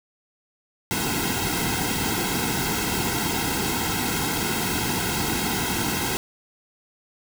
pink noise with comb filter, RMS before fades -25 dBFS, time 0.91-6.17 s, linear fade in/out 0 ms, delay 1.7 ms, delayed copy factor -0.95, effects none

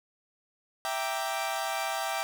sawtooth chord, E half-diminished seventh, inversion none, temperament equal, 659.3 / 784 / 932.3 / 1174.7 Hz, E5 / G5 / Bb5 / D6, 0 / 0 / 0 / 0 cents, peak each -31 / -29 / -35 / -34 dBFS, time 0.85-2.23 s, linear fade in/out 0 ms, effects none

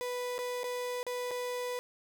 35% pulse tone with dropouts, 493.9 Hz, B4, in tune, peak -32 dBFS, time 0.01-1.79 s, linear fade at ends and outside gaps 0 ms, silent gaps 0.381-0.389 / 0.633-0.641 / 1.03-1.066 / 1.309-1.313 s, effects none

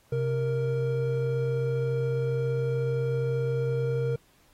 triangle tone pair together, 131.03 / 466.2 Hz, C3 / A#4, +3 / 0 cents, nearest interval octave + minor seventh, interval 2197 cents, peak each -25 / -26 dBFS, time 0.12-4.16 s, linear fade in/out 5 ms, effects pink hiss -63 dBFS RMS until 4.53 s + AAC 48 kbps

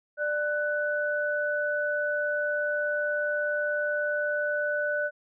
sine tone pair together, 592 / 1491.7 Hz, D5 / F#6, +14 / +14 cents, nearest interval octave + major third, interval 1600 cents, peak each -28 dBFS, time 0.17-5.11 s, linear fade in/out 50 ms, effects none

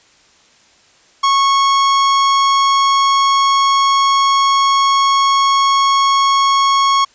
45% pulse tone, 1100 Hz, C#6, 14 cents flat, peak -10 dBFS, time 1.23-7.05 s, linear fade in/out 10 ms, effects white hiss -50 dBFS RMS until 7.14 s + resampled to 16000 Hz

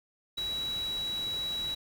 sine tone in noise, 3900 Hz, B7, 23 cents flat, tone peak -31 dBFS, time 0.37-1.75 s, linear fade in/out 10 ms, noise pink, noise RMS -45 dBFS, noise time 0.37-1.75 s, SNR +11 dB, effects none

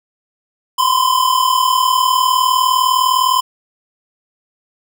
square tone pair together, 1006.7 / 1046.5 Hz, B5 / C6, +33 / 0 cents, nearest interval minor second, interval 67 cents, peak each -15 dBFS, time 0.78-3.41 s, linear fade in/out 10 ms, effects none

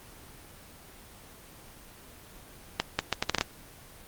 accelerating click train, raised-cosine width 0.2 ms, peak -6 dBFS, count 8, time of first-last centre 2.8-3.411 s, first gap 190 ms, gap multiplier 0.72, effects pink hiss -50 dBFS RMS until 4.07 s + Opus 24 kbps

